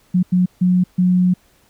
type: tone bursts at uneven times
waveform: sine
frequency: 181.3 Hz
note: F#3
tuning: 35 cents flat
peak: -11 dBFS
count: 4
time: 0.14-0.23 / 0.32-0.46 / 0.61-0.84 / 0.98-1.34 s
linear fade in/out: 10 ms
effects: pink hiss -56 dBFS RMS until 1.69 s